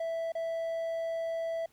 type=tone with dropouts; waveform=triangle; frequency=659.3 Hz; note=E5; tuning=in tune; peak=-29 dBFS; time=0-1.66 s; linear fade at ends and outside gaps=5 ms; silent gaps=0.321-0.351 s; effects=pink hiss -67 dBFS RMS until 1.72 s